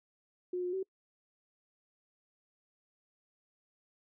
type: tone with pitch steps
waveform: sine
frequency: 360.5 / 358.2 / 380.5 Hz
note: F#4 / F4 / F#4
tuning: -45 / +44 / +48 cents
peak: -32 dBFS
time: 0.53-0.83 s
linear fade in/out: 5 ms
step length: 100 ms
effects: noise-tail reverb RT60 0.1 s tail -26 dB re dry